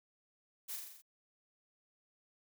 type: noise with echo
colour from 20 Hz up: blue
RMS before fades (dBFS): -42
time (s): 0.68-0.77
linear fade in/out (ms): 20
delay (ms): 42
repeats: 6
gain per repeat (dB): -3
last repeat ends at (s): 1.022
effects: none